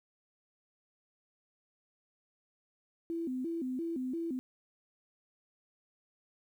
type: tone with vibrato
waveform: sine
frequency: 292.3 Hz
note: D4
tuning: 8 cents flat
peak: -33 dBFS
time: 3.1-4.39 s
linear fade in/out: 0 ms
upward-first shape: square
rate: 2.9 Hz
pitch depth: 230 cents each way
effects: 11-bit